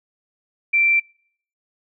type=tone; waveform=sine; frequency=2349 Hz; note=D7; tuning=in tune; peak=-14 dBFS; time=0.73-1 s; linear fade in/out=10 ms; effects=noise-tail reverb RT60 0.6 s tail -25 dB re dry